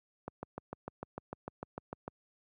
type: click train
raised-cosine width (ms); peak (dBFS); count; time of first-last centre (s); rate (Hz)
1; -25; 13; 0.28-2.079; 6.67
effects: high-pass 80 Hz 12 dB/octave